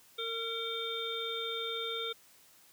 harmonic tone with a mistuned harmonic, 456.4 Hz, A#4, 37 cents flat, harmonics 1 / 3 / 5 / 7 / 8, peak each -39 / -42 / -45 / -46 / -37 dBFS, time 0.18-2.13 s, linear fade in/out 10 ms, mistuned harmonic 8, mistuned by -17 cents, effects white hiss -61 dBFS RMS until 2.72 s + high-pass 60 Hz 12 dB/octave

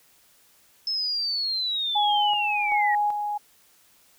sine linear sweep, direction down, 5260 to 1866 Hz, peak -24 dBFS, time 0.87-2.95 s, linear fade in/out 2 ms
sine tone with tremolo, 830.6 Hz, G#5, in tune, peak -20 dBFS, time 1.95-3.38 s, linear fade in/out 10 ms, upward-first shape square, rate 1.3 Hz, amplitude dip 45%
effects white hiss -59 dBFS RMS until 4.18 s

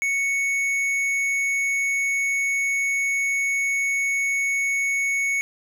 sine tone with tanh clipping, 2217 Hz, C#7, in tune, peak -22 dBFS, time 0.02-5.41 s, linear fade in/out 0 ms, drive 10 dB, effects none

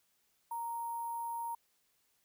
sine tone with sample-and-hold, 932.3 Hz, A#5, in tune, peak -36 dBFS, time 0.51-1.55 s, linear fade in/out 5 ms, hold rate 11025 Hz, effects white hiss -75 dBFS RMS until 2.24 s

